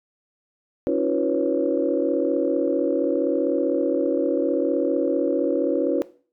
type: tone cluster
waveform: sine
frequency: 279.4 / 323.6 / 359 / 490.2 / 551 Hz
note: C#4 / E4 / F4 / B4 / C#5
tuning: +14 / -32 / +48 / -13 / -11 cents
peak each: -25 dBFS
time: 0.87-6.02 s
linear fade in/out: 0 ms
effects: noise-tail reverb RT60 0.4 s tail -17 dB re dry + tanh soft clip ceiling -8 dBFS

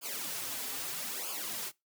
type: noise with flanger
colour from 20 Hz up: white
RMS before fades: -38 dBFS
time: 0.01-1.72 s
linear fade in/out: 50 ms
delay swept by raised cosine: 0.51 to 5.71 ms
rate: 0.78 Hz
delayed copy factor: -0.8
effects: noise-tail reverb RT60 0.2 s tail -22 dB re dry + high-pass 150 Hz 12 dB/octave

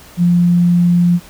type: tone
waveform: sine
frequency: 174.6 Hz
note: F3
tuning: in tune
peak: -8 dBFS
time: 0.17-1.2 s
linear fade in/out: 50 ms
effects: pink hiss -40 dBFS RMS until 1.29 s

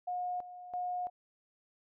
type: tone with tremolo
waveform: sine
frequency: 720 Hz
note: F#5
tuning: 47 cents flat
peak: -33 dBFS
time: 0.07-1.1 s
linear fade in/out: 10 ms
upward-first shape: square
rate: 1.5 Hz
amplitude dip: 75%
effects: none

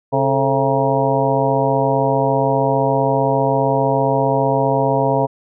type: harmonic tone with a mistuned harmonic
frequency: 135.2 Hz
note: C#3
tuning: 43 cents flat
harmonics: 1 / 2 / 3 / 4 / 5 / 6 / 7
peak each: -21 / -23 / -21 / -20 / -20 / -25 / -21 dBFS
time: 0.12-5.27 s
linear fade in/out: 20 ms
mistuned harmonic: 3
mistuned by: +110 cents
effects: none

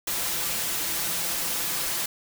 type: noise with comb filter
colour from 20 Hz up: white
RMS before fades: -28 dBFS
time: 0.07-2.06 s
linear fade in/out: 5 ms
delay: 5.9 ms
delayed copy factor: +0.5
effects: none

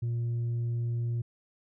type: tone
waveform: sine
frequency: 118 Hz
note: A#2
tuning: 22 cents sharp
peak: -25 dBFS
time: 0.02-1.22 s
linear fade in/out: 10 ms
effects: tanh soft clip ceiling -27 dBFS

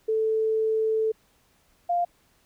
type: tone pair in turn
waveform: sine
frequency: 440 / 698.5 Hz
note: A4 / F5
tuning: 0 / 0 cents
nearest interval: minor sixth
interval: 800 cents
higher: second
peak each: -21 dBFS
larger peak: neither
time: 0.08-1.12 / 1.89-2.05 s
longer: first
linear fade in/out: 10 ms
effects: pink hiss -64 dBFS RMS until 2.45 s

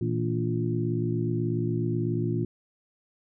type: harmonic tone with a mistuned harmonic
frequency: 58.27 Hz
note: A#1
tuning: in tune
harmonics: 2 / 3 / 4 / 5 / 6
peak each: -28 / -31 / -34 / -34 / -31 dBFS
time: 0.01-2.45 s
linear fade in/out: 5 ms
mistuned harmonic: 3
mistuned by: -110 cents
effects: none

